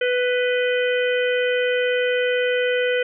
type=harmonic tone with a mistuned harmonic; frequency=495.8 Hz; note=B4; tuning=7 cents sharp; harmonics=1 / 3 / 4 / 5 / 6; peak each=-19 / -26 / -29 / -30 / -31 dBFS; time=0.01-3.03 s; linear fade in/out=5 ms; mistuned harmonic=6; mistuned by=+51 cents; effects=none